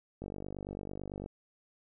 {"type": "click train", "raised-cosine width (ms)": 2, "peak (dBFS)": -27, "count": 52, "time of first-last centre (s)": [0.22, 1.261], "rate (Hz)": 49, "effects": []}